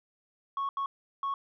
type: tone bursts at uneven times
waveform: sine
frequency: 1104 Hz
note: C#6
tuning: 7 cents flat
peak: -27 dBFS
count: 3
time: 0.57-0.69 / 0.77-0.86 / 1.23-1.34 s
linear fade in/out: 2 ms
effects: tanh soft clip ceiling -27 dBFS